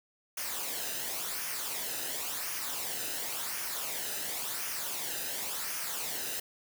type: noise with flanger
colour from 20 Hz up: white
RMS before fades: -36 dBFS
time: 0.37-6.4 s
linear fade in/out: 5 ms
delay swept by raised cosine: 0.25 to 0.91 ms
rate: 0.93 Hz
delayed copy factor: -0.55
effects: none